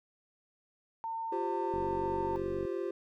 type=tone; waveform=sine; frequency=905 Hz; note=A5; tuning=48 cents sharp; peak=-34 dBFS; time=1.04-2.36 s; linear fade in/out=0 ms
type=chord; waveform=triangle; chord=F suspended second; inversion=none; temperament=equal; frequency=349.2 / 392 / 523.3 Hz; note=F4 / G4 / C5; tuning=0 / 0 / 0 cents; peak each=-34 / -34 / -39 dBFS; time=1.32-2.91 s; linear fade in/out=5 ms
type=click train; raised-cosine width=3 ms; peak=-29 dBFS; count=44; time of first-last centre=1.74-2.651 s; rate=47.2 Hz
effects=none